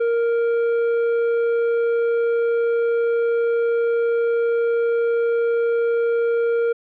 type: tone with tanh clipping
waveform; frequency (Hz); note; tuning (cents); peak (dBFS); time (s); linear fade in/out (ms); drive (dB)
sine; 466.2; A#4; 0; -18; 0-6.73; 10; 7
effects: none